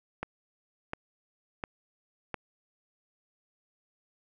click train, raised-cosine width 0.5 ms, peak -18 dBFS, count 4, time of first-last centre 0.23-2.343 s, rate 1.42 Hz, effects none

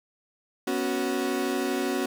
35% pulse chord, B suspended second, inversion none, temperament equal with one note detuned, 244.7 / 277.2 / 370 Hz, B3 / C#4 / F#4, -16 / 0 / 0 cents, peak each -30 / -28 / -27 dBFS, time 0.67-2.06 s, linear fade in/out 5 ms, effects 9-bit

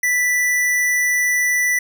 square tone, 1975.5 Hz, B6, in tune, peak -16 dBFS, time 0.03-1.79 s, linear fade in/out 5 ms, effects none

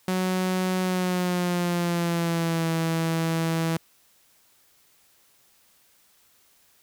sawtooth tone with pitch glide, 185 to 163.87 Hz, F#3 to E3, 0 to -10 cents, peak -19 dBFS, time 0.08-3.77 s, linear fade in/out 2 ms, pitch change -210 cents, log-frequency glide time 0.81-2.68 s, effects white hiss -61 dBFS RMS until 6.82 s

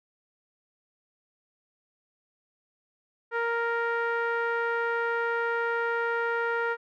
sawtooth tone with low-pass filter, 466.2 Hz, A#4, in tune, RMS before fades -28 dBFS, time 3.31-6.77 s, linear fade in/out 50 ms, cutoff 1600 Hz, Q 3.7, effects none

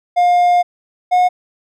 triangle tone pair in turn, 709 / 723.9 Hz, F5 / F#5, +26 / -38 cents, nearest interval unison, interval 36 cents, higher second, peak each -7 dBFS, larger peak neither, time 0.16-0.63 / 1.11-1.29 s, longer first, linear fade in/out 20 ms, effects none

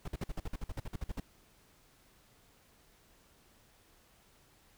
brown noise bursts, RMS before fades -36 dBFS, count 15, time 0.05-1.2 s, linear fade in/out 5 ms, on 30 ms, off 50 ms, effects pink hiss -65 dBFS RMS until 4.77 s

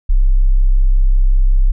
sine tone, 32.7 Hz, C1, in tune, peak -7 dBFS, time 0.09-1.72 s, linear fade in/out 10 ms, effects none

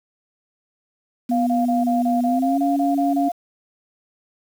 sine tone with pitch glide, 245.6 to 280.5 Hz, B3 to C#4, -9 to +21 cents, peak -18 dBFS, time 1.29-3.29 s, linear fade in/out 10 ms, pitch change +230 cents, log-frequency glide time 2.24-2.61 s
sine tone bursts, 698.5 Hz, F5, in tune, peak -20 dBFS, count 11, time 1.31-3.32 s, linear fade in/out 10 ms, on 160 ms, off 25 ms
effects 7-bit

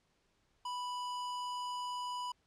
square tone, 987.8 Hz, B5, in tune, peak -38 dBFS, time 0.65-2.32 s, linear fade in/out 5 ms, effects pink hiss -75 dBFS RMS until 2.46 s + low-pass 7000 Hz 12 dB/octave

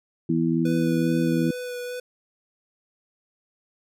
harmonic tone, 82.41 Hz, E2, in tune, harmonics 2 / 3 / 4, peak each -24 / -24 / -24 dBFS, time 0.29-1.51 s, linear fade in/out 5 ms
square tone with vibrato, 493.9 Hz, B4, in tune, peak -31 dBFS, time 0.65-2 s, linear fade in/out 5 ms, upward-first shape sine, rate 2.4 Hz, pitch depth 13 cents each way
effects none

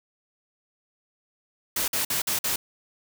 white noise bursts, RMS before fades -26 dBFS, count 5, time 1.76-2.56 s, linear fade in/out 5 ms, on 120 ms, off 50 ms, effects none

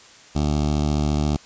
15% pulse tone with notch filter, 74.4 Hz, D2, 23 cents sharp, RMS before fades -21 dBFS, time 0.35-1.37 s, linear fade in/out 10 ms, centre 1800 Hz, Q 0.73, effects white hiss -47 dBFS RMS until 1.45 s + resampled to 16000 Hz

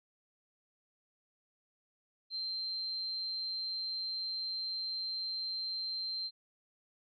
sine tone, 4138 Hz, C8, 20 cents flat, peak -35 dBFS, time 2.3-6.31 s, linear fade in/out 50 ms, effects none

